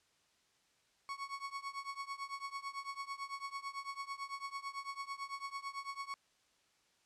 35% pulse tone with tremolo, 1108.7 Hz, C#6, in tune, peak -36 dBFS, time 1.09-6.14 s, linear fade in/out 0 ms, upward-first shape triangle, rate 9 Hz, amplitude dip 95%, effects white hiss -73 dBFS RMS until 7.05 s + low-pass 7000 Hz 12 dB/octave

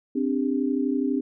sine chord, C suspended second, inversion none, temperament equal with one note detuned, 261.6 / 293.7 / 400.5 Hz, C4 / D4 / G4, 0 / 0 / +37 cents, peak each -24 / -26 / -30 dBFS, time 0.15-1.21 s, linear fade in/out 10 ms, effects none

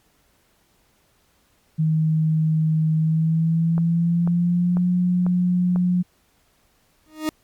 sine tone with pitch glide, 157.7 to 179.07 Hz, D#3 to F3, +24 to +44 cents, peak -16 dBFS, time 1.78-6.03 s, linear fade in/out 20 ms, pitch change +220 cents, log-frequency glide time 2.96-4.88 s
click train, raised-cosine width 1 ms, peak -18 dBFS, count 5, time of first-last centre 3.78-5.76 s, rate 2.02 Hz
40% pulse tone with exponential growth, 310.5 Hz, D#4, 3 cents flat, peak -17 dBFS, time 7.06-7.29 s, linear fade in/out 0 ms, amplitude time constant 48 ms
effects pink hiss -62 dBFS RMS until 7.43 s + MP3 96 kbps

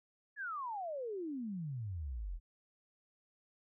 sine exponential sweep, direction down, 1748 to 38.29 Hz, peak -38 dBFS, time 0.36-2.4 s, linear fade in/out 50 ms, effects none

